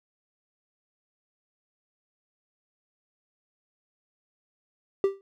triangle tone with exponential decay, 392 Hz, G4, in tune, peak -14 dBFS, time 5.04-5.21 s, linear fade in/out 1 ms, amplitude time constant 35 ms, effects none

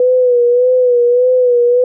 sine tone with vibrato, 493.7 Hz, B4, 1 cent flat, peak -7 dBFS, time 0-1.84 s, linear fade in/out 2 ms, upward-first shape sine, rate 1.7 Hz, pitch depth 50 cents each way, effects none

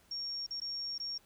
sine tone with dropouts, 5540 Hz, F8, 15 cents flat, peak -36 dBFS, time 0.11-1.18 s, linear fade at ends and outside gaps 5 ms, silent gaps 0.465-0.507 / 0.602-0.616 / 0.981-0.999 s, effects pink hiss -66 dBFS RMS until 1.25 s

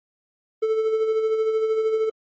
triangle tone with tremolo, 440 Hz, A4, in tune, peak -15 dBFS, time 0.62-2.1 s, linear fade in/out 10 ms, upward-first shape sine, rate 13 Hz, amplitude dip 45%, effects MP3 32 kbps

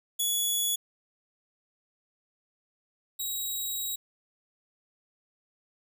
10% pulse tone pair in turn, 3400 / 3830 Hz, G#7 / A#7, +40 / +46 cents, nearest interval major second, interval 206 cents, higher second, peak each -18 / -23 dBFS, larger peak first, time 0.19-0.76 / 3.19-3.96 s, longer second, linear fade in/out 10 ms, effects none

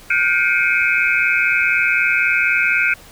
sine tone cluster, 1429 / 1553 / 2179 / 2348 / 2528 Hz, F6 / G6 / C#7 / D7 / D#7, +39 / -17 / -30 / -1 / +27 cents, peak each -20 dBFS, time 0.1-2.94 s, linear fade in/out 5 ms, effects pink hiss -43 dBFS RMS until 3.11 s

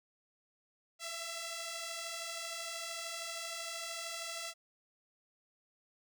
5% pulse beating tone pair, 659.3 / 672.3 Hz, E5 / E5, 0 / +34 cents, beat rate 13 Hz, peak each -34 / -30 dBFS, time 0.99-4.54 s, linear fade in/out 50 ms, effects none

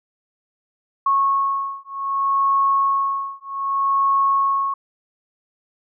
sine beating tone pair, 1098 / 1098.64 Hz, C#6 / C#6, -17 / -16 cents, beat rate 0.64 Hz, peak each -20 dBFS, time 1.06-4.74 s, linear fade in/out 5 ms, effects none

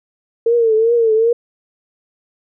sine tone with vibrato, 454.7 Hz, A#4, 43 cents flat, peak -10 dBFS, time 0.46-1.33 s, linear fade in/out 5 ms, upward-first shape triangle, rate 2.6 Hz, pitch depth 90 cents each way, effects none

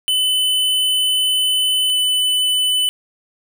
square tone pair in turn, 3017 / 3002 Hz, F#7 / F#7, +33 / +24 cents, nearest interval unison, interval 9 cents, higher first, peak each -15 dBFS, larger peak neither, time 0.08-1.9 / 1.9-2.89 s, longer first, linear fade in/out 0 ms, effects none

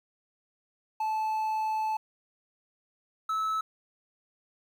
triangle tone pair in turn, 871 / 1301.9 Hz, A5 / E6, -18 / -22 cents, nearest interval perfect fifth, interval 696 cents, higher second, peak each -25 dBFS, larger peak neither, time 1-1.97 / 3.29-3.61 s, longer first, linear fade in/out 5 ms, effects 10-bit

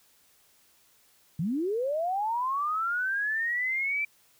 sine linear sweep, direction up, 144.9 to 2348 Hz, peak -26 dBFS, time 1.39-4.05 s, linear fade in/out 5 ms, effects white hiss -63 dBFS RMS until 4.39 s

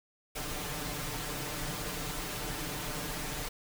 pink noise with comb filter, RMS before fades -37 dBFS, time 0.35-3.49 s, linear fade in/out 10 ms, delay 6.7 ms, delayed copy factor +0.95, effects none

